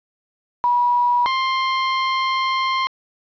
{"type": "tone pair in turn", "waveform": ["sine", "sawtooth"], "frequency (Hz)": [970, 1053.4], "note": ["B5", "C6"], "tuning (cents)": [-31, 11], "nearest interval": "minor second", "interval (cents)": 142, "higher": "second", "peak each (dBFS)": -14, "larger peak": "neither", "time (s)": [[0.64, 1.26], [1.26, 2.87]], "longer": "second", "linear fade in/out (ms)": 0, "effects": ["resampled to 11025 Hz", "8-bit"]}